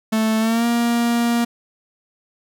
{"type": "tone with pitch glide", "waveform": "45% pulse", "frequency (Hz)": [220, 235.8], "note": ["A3", "A#3"], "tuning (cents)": [0, 20], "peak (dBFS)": -16, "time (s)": [0.12, 1.45], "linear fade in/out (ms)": 10, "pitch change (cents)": 120, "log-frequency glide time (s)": [0.39, 0.66], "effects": []}